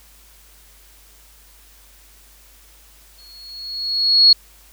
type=tone with exponential growth; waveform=sine; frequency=4333 Hz; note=C#8; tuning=40 cents flat; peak=-5 dBFS; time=3.18-4.33 s; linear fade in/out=5 ms; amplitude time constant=250 ms; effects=added 50 Hz sine -50 dBFS peak until 4.72 s + white hiss -50 dBFS RMS until 4.72 s